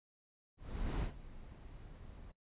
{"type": "noise with ADSR envelope", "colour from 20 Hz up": "brown", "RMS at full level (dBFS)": -34, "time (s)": [0.57, 2.32], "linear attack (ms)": 430, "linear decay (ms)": 130, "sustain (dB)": -18, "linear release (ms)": 10, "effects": ["noise-tail reverb RT60 0.1 s tail -19 dB re dry", "resampled to 8000 Hz"]}